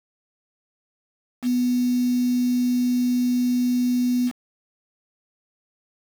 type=tone with quantisation; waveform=sine; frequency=247.1 Hz; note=B3; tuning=1 cent sharp; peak=-18 dBFS; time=1.42-4.32 s; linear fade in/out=50 ms; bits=6; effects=none